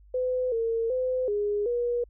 sine tone with pitch steps, 506 / 456.4 / 510 / 412.8 / 480.8 Hz, B4 / A#4 / C5 / G#4 / B4, +42 / -37 / -44 / -10 / -46 cents, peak -24 dBFS, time 0.14-2.04 s, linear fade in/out 5 ms, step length 380 ms, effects added 50 Hz sine -51 dBFS peak until 2.09 s

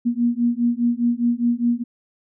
sine beating tone pair, 235.9 / 240.8 Hz, A#3 / B3, +21 / -44 cents, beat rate 4.9 Hz, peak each -20 dBFS, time 0.05-1.84 s, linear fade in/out 20 ms, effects none

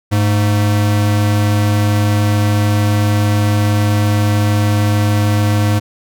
square tone pair together, 103.33 / 218.8 Hz, G#2 / A3, -8 / -9 cents, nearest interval octave + minor second, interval 1299 cents, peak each -12 / -22 dBFS, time 0.11-5.8 s, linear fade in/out 20 ms, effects none

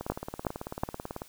two click trains, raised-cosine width 1 ms, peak -21 / -13 dBFS, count 23 / 3, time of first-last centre 0.01-1.219 / 0.1-0.835 s, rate 18.2 / 2.72 Hz, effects white hiss -55 dBFS RMS until 1.28 s

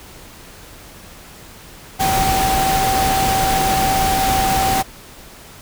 sine tone in noise, 770 Hz, G5, 31 cents flat, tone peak -16 dBFS, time 1.99-4.83 s, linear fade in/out 20 ms, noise pink, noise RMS -20 dBFS, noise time 1.99-4.83 s, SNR +1 dB, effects pink hiss -40 dBFS RMS until 5.61 s

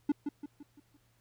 triangle tone with echo, 290.9 Hz, D4, 16 cents flat, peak -22 dBFS, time 0.09-0.12 s, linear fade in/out 5 ms, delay 170 ms, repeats 5, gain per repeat -7 dB, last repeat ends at 0.97 s, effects added 117 Hz sine -70 dBFS peak until 1.2 s + pink hiss -72 dBFS RMS until 1.2 s

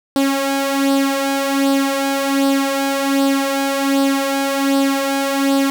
sawtooth tone with flanger, 274.6 Hz, C#4, 16 cents flat, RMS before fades -17 dBFS, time 0.16-5.7 s, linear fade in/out 0 ms, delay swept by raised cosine 0.22 to 2.42 ms, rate 1.3 Hz, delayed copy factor +0.6, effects none

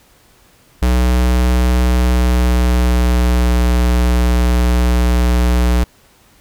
square tone with pitch glide, 61.74 to 60.68 Hz, B1 to B1, 0 to -30 cents, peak -11 dBFS, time 0.82-5.84 s, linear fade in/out 5 ms, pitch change -30 cents, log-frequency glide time 1.86-3.54 s, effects pink hiss -50 dBFS RMS until 6.4 s

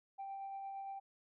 sine tone with tremolo, 784 Hz, G5, in tune, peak -40 dBFS, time 0.18-1 s, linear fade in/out 20 ms, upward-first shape sine, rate 8.7 Hz, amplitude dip 25%, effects tanh soft clip ceiling -39 dBFS

